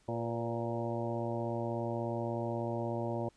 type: harmonic tone with a mistuned harmonic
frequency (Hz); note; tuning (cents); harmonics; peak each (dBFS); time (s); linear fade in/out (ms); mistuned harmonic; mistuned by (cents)
116.54; A#2; 0; 1 / 2 / 3 / 4 / 5 / 6 / 7 / 8; -38 / -40 / -39 / -44 / -39 / -44 / -46 / -45; 0.08-3.29; 5; 4; +62
effects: pink hiss -68 dBFS RMS until 3.36 s + resampled to 22050 Hz